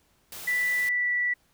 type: noise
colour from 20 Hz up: white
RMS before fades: -40 dBFS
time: 0.32-0.89 s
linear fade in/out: 2 ms
type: tone with pitch glide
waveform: sine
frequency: 1975.5 to 1958.5 Hz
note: B6 to B6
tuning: 0 to -15 cents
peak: -23 dBFS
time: 0.47-1.34 s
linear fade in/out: 10 ms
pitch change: -15 cents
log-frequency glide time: 0.79-1.12 s
effects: pink hiss -66 dBFS RMS until 1.53 s